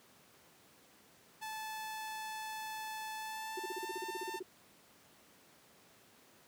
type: tone with pitch glide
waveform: sawtooth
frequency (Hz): 871 to 896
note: A5 to A5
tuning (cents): -18 to +31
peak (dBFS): -37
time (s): 1.41-4.4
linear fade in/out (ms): 20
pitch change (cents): +49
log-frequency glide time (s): 3.17-3.97
type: tone bursts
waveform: sine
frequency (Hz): 369.6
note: F#4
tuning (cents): -2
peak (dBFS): -38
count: 14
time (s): 3.57-4.427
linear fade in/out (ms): 5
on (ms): 25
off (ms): 39
effects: pink hiss -63 dBFS RMS until 6.47 s + high-pass 150 Hz 12 dB/octave